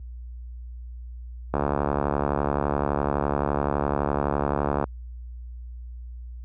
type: click train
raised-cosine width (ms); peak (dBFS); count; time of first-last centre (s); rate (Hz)
1; -9; 238; 1.54-4.841; 71.8
effects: added 60 Hz sine -32 dBFS peak until 6.44 s + high-pass 60 Hz 12 dB/octave